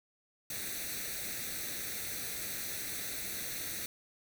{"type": "noise with comb filter", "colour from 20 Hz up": "white", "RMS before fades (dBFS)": -39, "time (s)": [0.5, 3.86], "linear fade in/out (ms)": 2, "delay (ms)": 0.49, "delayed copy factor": 0.7, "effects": []}